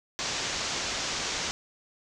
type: low-pass noise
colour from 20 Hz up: white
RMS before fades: -32 dBFS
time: 0.19-1.51 s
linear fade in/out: 0 ms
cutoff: 6900 Hz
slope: 48 dB/octave
effects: none